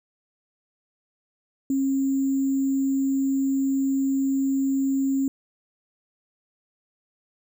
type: tone with sample-and-hold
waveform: sine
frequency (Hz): 270.9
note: C#4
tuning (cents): -40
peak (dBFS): -20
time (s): 1.7-5.28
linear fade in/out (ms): 2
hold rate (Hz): 7350
effects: none